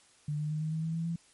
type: tone with pitch steps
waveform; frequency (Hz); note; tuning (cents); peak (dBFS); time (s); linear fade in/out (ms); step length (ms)
sine; 148.6 / 151.2 / 153.84 / 156.53 / 159.27 / 162.05 / 164.88 / 167.76; D3 / D#3 / D#3 / D#3 / D#3 / E3 / E3 / E3; +21 / -49 / -19 / +11 / +41 / -29 / +1 / +31; -30; 0.28-1.16; 5; 110
effects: white hiss -62 dBFS RMS until 1.33 s + MP3 48 kbps